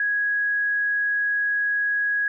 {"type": "tone", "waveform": "sine", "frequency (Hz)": 1661.2, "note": "G#6", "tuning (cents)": 0, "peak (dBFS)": -20, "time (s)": [0, 2.28], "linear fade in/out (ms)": 2, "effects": []}